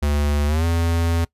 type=tone with pitch glide; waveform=square; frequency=73 to 83.85 Hz; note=D2 to E2; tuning=-10 to +30 cents; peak=-18 dBFS; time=0.02-1.25 s; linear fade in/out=10 ms; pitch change=+240 cents; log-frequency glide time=0.47-0.65 s; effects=noise-tail reverb RT60 0.1 s tail -21 dB re dry + resampled to 32000 Hz